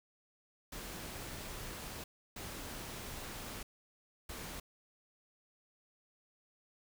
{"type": "noise bursts at uneven times", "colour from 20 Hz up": "pink", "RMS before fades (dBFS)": -45, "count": 3, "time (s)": [[0.72, 2.04], [2.36, 3.63], [4.29, 4.6]], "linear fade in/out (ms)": 5, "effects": []}